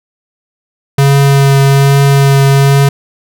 square tone with vibrato, 138.59 Hz, C#3, in tune, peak -5 dBFS, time 0.98-2.89 s, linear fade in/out 5 ms, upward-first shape triangle, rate 1.2 Hz, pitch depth 14 cents each way, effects none

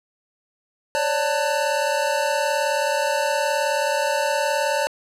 square tone cluster, 550 / 589 / 892 / 1495 Hz, C#5 / D5 / A5 / F#6, -14 / +5 / +23 / +17 cents, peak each -26 / -25 / -25 / -31 dBFS, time 0.95-4.87 s, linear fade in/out 0 ms, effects low-pass 11000 Hz 12 dB/octave

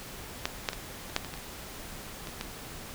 clicks, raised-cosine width 0.2 ms, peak -10 / -9 / -17 / -28 / -8 / -21 / -22 / -28 / -21 / -16 dBFS, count 10, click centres 0.455 / 0.688 / 0.732 / 1.098 / 1.164 / 1.247 / 1.339 / 1.375 / 2.272 / 2.411 s, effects pink hiss -43 dBFS RMS until 2.94 s

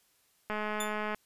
click train, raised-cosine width 0.5 ms, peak -20 dBFS, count 138, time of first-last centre 0.5-1.146 s, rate 212 Hz
15% pulse tone with exponential decay, 3520 Hz, A7, in tune, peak -24 dBFS, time 0.8-0.96 s, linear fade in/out 5 ms, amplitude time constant 33 ms
effects white hiss -69 dBFS RMS until 1.25 s + resampled to 32000 Hz

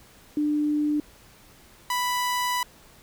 sine / sawtooth tone pair in turn, 297.9 / 989.1 Hz, D4 / B5, +25 / +2 cents, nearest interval octave + major sixth, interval 2077 cents, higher second, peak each -21 / -20 dBFS, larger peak second, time 0.37-1 / 1.9-2.63 s, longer second, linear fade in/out 2 ms, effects pink hiss -53 dBFS RMS until 3.02 s

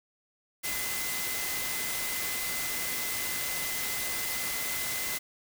sine tone in noise, 2039 Hz, C7, 45 cents flat, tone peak -38 dBFS, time 0.63-5.19 s, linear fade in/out 20 ms, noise white, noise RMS -33 dBFS, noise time 0.63-5.19 s, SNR -8 dB, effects none

